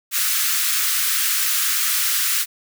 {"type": "high-pass noise", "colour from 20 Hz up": "white", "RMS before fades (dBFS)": -20, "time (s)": [0.11, 2.46], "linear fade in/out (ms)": 50, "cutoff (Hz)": 1200, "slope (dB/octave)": 48, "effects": []}